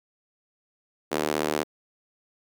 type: tone with high-pass filter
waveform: sawtooth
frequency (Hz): 76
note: D#2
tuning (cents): -40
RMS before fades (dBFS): -27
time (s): 1.11-1.64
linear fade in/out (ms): 20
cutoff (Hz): 370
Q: 1.3
effects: none